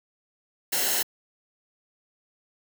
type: noise with comb filter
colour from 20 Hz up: white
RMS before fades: -25 dBFS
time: 0.72-1.03 s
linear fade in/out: 10 ms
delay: 0.84 ms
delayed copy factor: -0.6
effects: high-pass 200 Hz 12 dB/octave